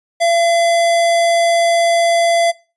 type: tone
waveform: square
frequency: 679 Hz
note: F5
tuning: 49 cents flat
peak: -12 dBFS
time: 0.2-2.52 s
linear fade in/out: 20 ms
effects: noise-tail reverb RT60 0.3 s tail -20 dB re dry + resampled to 24000 Hz